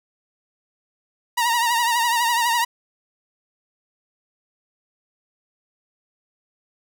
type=tone with vibrato; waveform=sawtooth; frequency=942 Hz; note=A#5; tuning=18 cents sharp; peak=-14 dBFS; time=1.37-2.65 s; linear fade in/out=10 ms; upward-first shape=triangle; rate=12 Hz; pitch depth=75 cents each way; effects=none